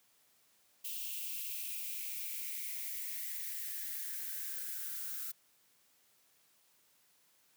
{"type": "noise with high-pass filter sweep", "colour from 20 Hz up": "violet", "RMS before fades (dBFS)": -41, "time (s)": [0.84, 5.32], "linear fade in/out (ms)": 10, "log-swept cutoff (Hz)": [2900, 1400], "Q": 5.8, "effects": ["white hiss -70 dBFS RMS until 7.56 s", "high-pass 100 Hz 12 dB/octave"]}